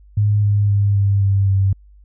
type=tone with pitch steps; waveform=sine; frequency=104 / 102.57 / 101.16 / 99.76 / 98.39 / 97.04 Hz; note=G#2 / G#2 / G#2 / G2 / G2 / G2; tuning=+3 / -21 / -45 / +31 / +7 / -17 cents; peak=-12 dBFS; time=0.17-1.73 s; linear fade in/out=5 ms; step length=260 ms; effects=added 50 Hz sine -43 dBFS peak until 2.04 s